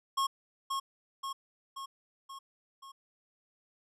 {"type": "tone with echo", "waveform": "square", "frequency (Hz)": 1087, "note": "C#6", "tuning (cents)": -34, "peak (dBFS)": -28, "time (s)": [0.17, 0.27], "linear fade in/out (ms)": 10, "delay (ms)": 530, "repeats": 5, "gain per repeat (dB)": -4, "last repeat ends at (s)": 2.92, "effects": ["low-pass 11000 Hz 12 dB/octave"]}